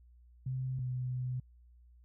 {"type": "tone pair in turn", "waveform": "sine", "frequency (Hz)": [129.8, 126.47], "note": ["C3", "B2"], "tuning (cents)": [-13, 42], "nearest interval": "unison", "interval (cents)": 45, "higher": "first", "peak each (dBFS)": [-33, -33], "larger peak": "neither", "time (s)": [[0.46, 0.79], [0.79, 1.4]], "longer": "second", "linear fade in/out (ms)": 5, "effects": ["added 60 Hz sine -57 dBFS peak until 2.04 s"]}